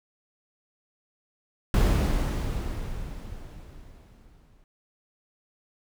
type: noise with exponential decay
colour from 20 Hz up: brown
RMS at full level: -18 dBFS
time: 1.74-4.64 s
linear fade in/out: 1 ms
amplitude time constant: 630 ms
effects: none